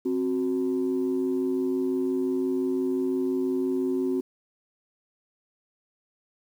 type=tone pair together; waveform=sine; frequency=264.2 / 370 Hz; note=C4 / F#4; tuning=+17 / 0 cents; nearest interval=tritone; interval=583 cents; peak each=-25 dBFS; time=0.05-4.21 s; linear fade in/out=10 ms; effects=tanh soft clip ceiling -18 dBFS + 9-bit